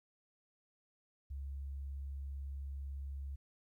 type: tone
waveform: sine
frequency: 69 Hz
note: C#2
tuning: 7 cents flat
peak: -40 dBFS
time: 1.3-3.36 s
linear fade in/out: 10 ms
effects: 13-bit